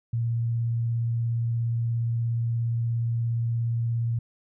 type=tone with vibrato; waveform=sine; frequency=116.54 Hz; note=A#2; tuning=in tune; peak=-23 dBFS; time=0.13-4.19 s; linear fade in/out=5 ms; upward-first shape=square; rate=17 Hz; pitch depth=9 cents each way; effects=none